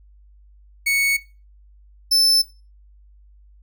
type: tone pair in turn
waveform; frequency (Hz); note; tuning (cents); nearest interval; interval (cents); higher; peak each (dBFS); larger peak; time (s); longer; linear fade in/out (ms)
40% pulse; 2219 / 5278; C#7 / E8; +1 / +1; octave + minor third; 1500; second; -16 / -13; second; 0.86-1.17 / 2.11-2.42; neither; 10
effects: noise-tail reverb RT60 0.3 s tail -18 dB re dry + added 50 Hz sine -47 dBFS peak until 3.62 s